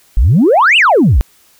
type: exponential two-way sweep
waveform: sine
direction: up then down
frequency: 44.46 to 3040 to 44.46 Hz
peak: -4 dBFS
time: 0.17-1.21 s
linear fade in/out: 0 ms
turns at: 0.77 s
effects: tanh soft clip ceiling -2 dBFS + white hiss -49 dBFS RMS until 1.59 s